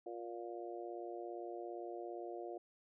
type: harmonic tone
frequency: 117.5 Hz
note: A#2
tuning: 14 cents sharp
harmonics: 3 / 4 / 5 / 6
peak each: -46 / -50 / -51 / -49 dBFS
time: 0.06-2.58 s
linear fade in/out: 5 ms
effects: none